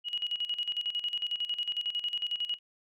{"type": "tone with tremolo", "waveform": "sine", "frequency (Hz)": 2901, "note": "F#7", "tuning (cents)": -35, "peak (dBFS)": -28, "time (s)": [0.04, 2.59], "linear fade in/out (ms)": 50, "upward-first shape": "square", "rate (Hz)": 11, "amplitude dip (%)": 75, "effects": []}